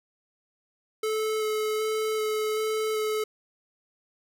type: tone with vibrato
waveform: square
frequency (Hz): 432.8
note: A4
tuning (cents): -29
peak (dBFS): -26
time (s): 1.03-3.24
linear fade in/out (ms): 5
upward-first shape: square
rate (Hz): 1.3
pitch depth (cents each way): 9
effects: none